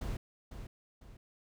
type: noise with echo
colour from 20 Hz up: brown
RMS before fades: -37 dBFS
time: 0.01-0.17 s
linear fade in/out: 5 ms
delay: 500 ms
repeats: 2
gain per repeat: -8 dB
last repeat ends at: 1.17 s
effects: none